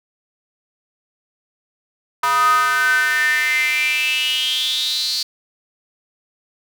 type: tone with high-pass filter sweep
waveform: square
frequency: 138.59 Hz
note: C#3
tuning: in tune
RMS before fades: -18 dBFS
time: 2.23-5.23 s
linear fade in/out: 5 ms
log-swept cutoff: 1100 to 4500 Hz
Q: 9
effects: none